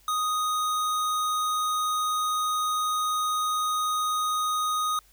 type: tone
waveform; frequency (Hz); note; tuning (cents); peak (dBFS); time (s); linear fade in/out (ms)
square; 1244.5; D#6; 0; -25; 0.08-4.99; 2
effects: added 50 Hz sine -60 dBFS peak until 5.12 s + white hiss -60 dBFS RMS until 5.12 s